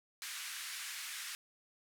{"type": "band-pass noise", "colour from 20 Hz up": "pink", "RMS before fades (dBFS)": -44, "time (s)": [0.22, 1.35], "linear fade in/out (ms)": 0, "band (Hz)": [1500, 13000], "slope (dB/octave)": 24, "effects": []}